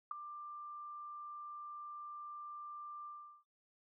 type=tone with ADSR envelope; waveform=sine; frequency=1186 Hz; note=D6; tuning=17 cents sharp; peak=-32 dBFS; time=0.11-3.44 s; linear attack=4 ms; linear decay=6 ms; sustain=-13 dB; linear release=380 ms; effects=noise-tail reverb RT60 0.2 s tail -26 dB re dry